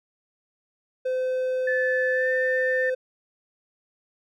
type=tone; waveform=triangle; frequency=513 Hz; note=C5; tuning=34 cents flat; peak=-21 dBFS; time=1.05-2.95 s; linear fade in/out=10 ms
type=tone with pitch glide; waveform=sine; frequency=1745 to 1796.1 Hz; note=A6 to A6; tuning=-15 to +35 cents; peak=-24 dBFS; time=1.67-2.9 s; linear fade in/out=5 ms; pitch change=+50 cents; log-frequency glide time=2.12-2.28 s
effects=none